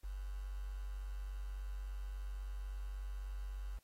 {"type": "tone with quantisation", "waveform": "sine", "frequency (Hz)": 48.22, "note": "G1", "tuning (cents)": -28, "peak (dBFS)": -40, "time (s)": [0.03, 3.79], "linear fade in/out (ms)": 20, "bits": 10, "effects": ["white hiss -75 dBFS RMS until 3.83 s", "AAC 48 kbps"]}